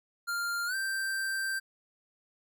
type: tone with pitch glide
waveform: square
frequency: 1396.9 to 1568 Hz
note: F6 to G6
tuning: 0 to 0 cents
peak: -31 dBFS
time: 0.27-1.6 s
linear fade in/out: 20 ms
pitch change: +200 cents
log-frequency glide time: 0.66-0.75 s
effects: none